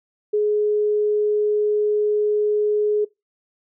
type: tone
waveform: sine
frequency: 420 Hz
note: G#4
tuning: 19 cents sharp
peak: -16 dBFS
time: 0.33-3.05 s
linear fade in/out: 10 ms
effects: noise-tail reverb RT60 0.2 s tail -22 dB re dry